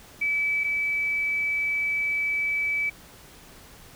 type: tone pair in turn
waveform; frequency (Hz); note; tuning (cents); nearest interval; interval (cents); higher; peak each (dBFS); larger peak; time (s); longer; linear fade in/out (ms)
sine; 2300 / 2300; D7 / D7; -37 / -37; unison; 0; neither; -22 / -23; first; 0.21-0.64 / 0.64-2.9; second; 10
effects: pink hiss -49 dBFS RMS until 3.95 s